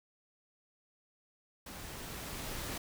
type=noise with level ramp; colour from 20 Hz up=pink; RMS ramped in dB=-47 to -39 dBFS; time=1.66-2.78 s; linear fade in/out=5 ms; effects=none